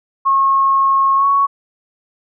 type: tone with pitch glide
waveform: sine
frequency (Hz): 1087 to 1113.1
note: C#6 to C#6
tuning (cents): -34 to +7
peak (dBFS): -10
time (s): 0.25-1.47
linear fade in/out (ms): 20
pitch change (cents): +41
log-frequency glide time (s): 1.16-1.26
effects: none